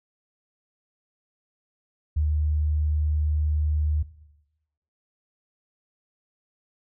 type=tone; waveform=sine; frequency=75.8 Hz; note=D#2; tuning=45 cents flat; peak=-20 dBFS; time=2.16-4.03 s; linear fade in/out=10 ms; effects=noise-tail reverb RT60 0.9 s tail -17 dB re dry